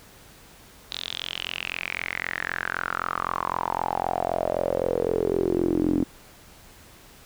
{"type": "tone with band-pass filter sweep", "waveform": "sawtooth", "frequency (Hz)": 43.89, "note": "F1", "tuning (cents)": 9, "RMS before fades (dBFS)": -27, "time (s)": [0.91, 6.04], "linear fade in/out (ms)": 10, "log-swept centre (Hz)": [3900, 280], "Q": 6.6, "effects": ["pink hiss -50 dBFS RMS until 7.25 s"]}